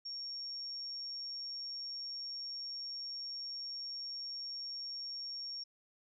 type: tone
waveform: sine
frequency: 5530 Hz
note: F8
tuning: 18 cents flat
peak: -40 dBFS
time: 0.05-5.64 s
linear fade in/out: 10 ms
effects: none